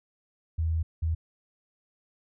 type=tone bursts at uneven times; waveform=sine; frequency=81.1 Hz; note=E2; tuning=28 cents flat; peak=-24 dBFS; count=2; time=0.58-0.83 / 1.02-1.15 s; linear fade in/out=10 ms; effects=none